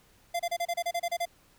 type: tone bursts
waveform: square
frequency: 690 Hz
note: F5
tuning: 21 cents flat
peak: -28 dBFS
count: 11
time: 0.34-1.256 s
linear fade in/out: 10 ms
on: 56 ms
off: 30 ms
effects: pink hiss -62 dBFS RMS until 1.58 s